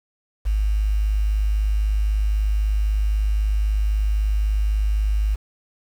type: tone with quantisation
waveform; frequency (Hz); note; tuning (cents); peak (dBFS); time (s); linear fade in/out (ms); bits
sine; 51.91; G#1; 0; -17; 0.45-5.36; 20; 7
effects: none